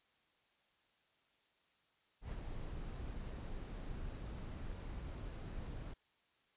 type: noise with ADSR envelope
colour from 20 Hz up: brown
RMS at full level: -41 dBFS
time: 2.21-5.94 s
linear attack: 110 ms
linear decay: 20 ms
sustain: -4 dB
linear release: 9 ms
effects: white hiss -75 dBFS RMS until 6.56 s + resampled to 8000 Hz